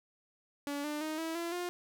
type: tone with pitch steps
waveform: sawtooth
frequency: 285.9 / 298.4 / 311.4 / 325 / 339.2 / 354 Hz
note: D4 / D4 / D#4 / E4 / E4 / F4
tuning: -46 / +28 / +2 / -24 / +50 / +23 cents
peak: -31 dBFS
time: 0.67-1.69 s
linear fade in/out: 0 ms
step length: 170 ms
effects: none